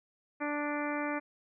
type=harmonic tone; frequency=293.7 Hz; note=D4; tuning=in tune; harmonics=1 / 2 / 3 / 4 / 5 / 6 / 7 / 8; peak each=-35 / -38 / -40 / -41 / -42 / -43 / -43 / -44 dBFS; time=0.4-1.2 s; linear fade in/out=20 ms; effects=none